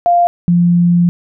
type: tone pair in turn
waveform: sine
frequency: 697 / 173.88 Hz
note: F5 / F3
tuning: -4 / -7 cents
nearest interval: 2 octaves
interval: 2403 cents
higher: first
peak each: -7 dBFS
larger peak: neither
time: 0.06-0.27 / 0.48-1.09 s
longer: second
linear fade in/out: 0 ms
effects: none